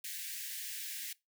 white high-pass noise, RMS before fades -42 dBFS, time 0.04-1.13 s, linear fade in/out 5 ms, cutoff 1600 Hz, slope 96 dB/octave, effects noise-tail reverb RT60 0.2 s tail -21 dB re dry

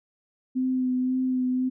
sine tone with vibrato, 255.7 Hz, C4, 40 cents flat, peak -22 dBFS, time 0.55-1.7 s, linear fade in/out 20 ms, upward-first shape sine, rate 1.9 Hz, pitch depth 18 cents each way, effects none

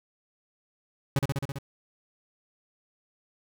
40% pulse tone with echo, 138 Hz, C#3, 7 cents flat, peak -20 dBFS, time 1.16-1.19 s, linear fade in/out 2 ms, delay 66 ms, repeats 6, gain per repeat -2 dB, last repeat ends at 1.586 s, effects none

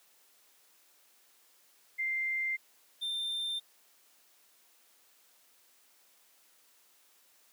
sine / triangle tone pair in turn, 2093 / 3589 Hz, C7 / A7, 0 / +34 cents, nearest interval major sixth, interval 934 cents, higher second, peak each -30 / -31 dBFS, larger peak first, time 1.98-2.57 / 3.01-3.6 s, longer neither, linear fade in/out 20 ms, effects white hiss -65 dBFS RMS until 7.52 s + high-pass 300 Hz 12 dB/octave

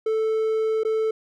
triangle tone with dropouts, 440 Hz, A4, in tune, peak -18 dBFS, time 0.06-1.11 s, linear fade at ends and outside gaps 5 ms, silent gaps 0.835-0.849 s, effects none

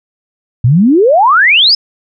sine exponential sweep, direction up, 110.7 to 5274 Hz, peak -4 dBFS, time 0.64-1.75 s, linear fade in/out 5 ms, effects none

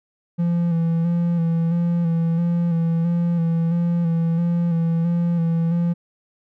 triangle tone with vibrato, 168.7 Hz, E3, 40 cents sharp, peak -15 dBFS, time 0.38-5.94 s, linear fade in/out 20 ms, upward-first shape square, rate 1.5 Hz, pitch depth 29 cents each way, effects none

